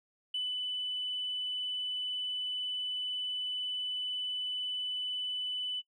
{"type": "tone with ADSR envelope", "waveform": "sine", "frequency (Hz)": 2994, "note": "F#7", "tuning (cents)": 20, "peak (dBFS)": -30, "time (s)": [0.34, 5.82], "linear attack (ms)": 5, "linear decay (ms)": 210, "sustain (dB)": -2, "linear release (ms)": 34, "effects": ["noise-tail reverb RT60 0.1 s tail -20 dB re dry", "tanh soft clip ceiling -27 dBFS"]}